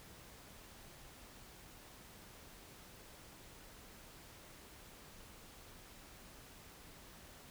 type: silence
effects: pink hiss -57 dBFS RMS until 7.5 s